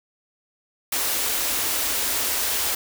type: band-stop noise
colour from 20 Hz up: white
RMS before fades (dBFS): -24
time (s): 0.92-2.75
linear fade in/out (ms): 5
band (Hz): 100 to 230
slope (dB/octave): 48
effects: none